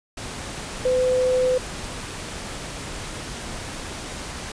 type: tone in noise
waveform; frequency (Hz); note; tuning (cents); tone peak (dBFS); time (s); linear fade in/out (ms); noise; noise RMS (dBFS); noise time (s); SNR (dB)
sine; 508; B4; +49; -17; 0.85-1.58; 5; pink; -33; 0.17-4.52; +13
effects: resampled to 22050 Hz